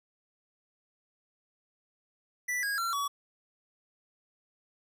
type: tone with pitch steps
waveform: square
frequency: 1973 / 1640 / 1363.3 / 1133.2 Hz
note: B6 / G#6 / F6 / C#6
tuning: -2 / -22 / -42 / +38 cents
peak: -30 dBFS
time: 2.48-3.08 s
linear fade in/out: 10 ms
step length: 150 ms
effects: none